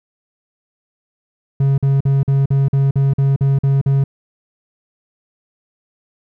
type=tone bursts; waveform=triangle; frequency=137.4 Hz; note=C#3; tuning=15 cents flat; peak=-9 dBFS; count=11; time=1.6-4.04 s; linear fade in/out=5 ms; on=180 ms; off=46 ms; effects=none